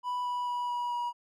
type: tone with pitch steps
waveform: triangle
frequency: 987.8 / 981.5 / 975.3 / 969.1 / 963 Hz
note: B5 / B5 / B5 / B5 / B5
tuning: 0 / -11 / -22 / -33 / -44 cents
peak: -28 dBFS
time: 0.03-1.13 s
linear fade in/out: 50 ms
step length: 220 ms
effects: none